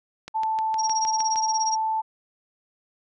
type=click train; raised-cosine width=0.2 ms; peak=-19 dBFS; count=8; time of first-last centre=0.28-1.359 s; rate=6.49 Hz
type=tone; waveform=sine; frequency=880 Hz; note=A5; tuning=in tune; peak=-22 dBFS; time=0.34-2.02 s; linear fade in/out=20 ms
type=tone with tremolo; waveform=sine; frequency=5620 Hz; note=F8; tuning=10 cents sharp; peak=-22 dBFS; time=0.78-1.76 s; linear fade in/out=20 ms; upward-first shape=sine; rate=17 Hz; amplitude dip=100%
effects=none